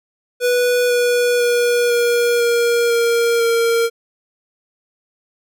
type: tone with pitch steps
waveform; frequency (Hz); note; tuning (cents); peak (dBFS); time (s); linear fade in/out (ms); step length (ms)
square; 491 / 486.2 / 481.5 / 476.7 / 472.1 / 467.5 / 462.9; B4 / B4 / B4 / A#4 / A#4 / A#4 / A#4; -10 / -27 / -44 / +39 / +22 / +5 / -12; -14; 0.4-3.9; 50; 500
effects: none